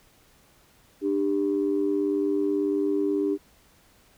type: tone pair together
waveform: sine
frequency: 298.6 / 396.8 Hz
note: D4 / G4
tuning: +29 / +21 cents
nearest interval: perfect fourth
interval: 492 cents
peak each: -24 dBFS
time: 1.01-3.38 s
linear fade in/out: 50 ms
effects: tanh soft clip ceiling -15 dBFS + pink hiss -59 dBFS RMS until 4.17 s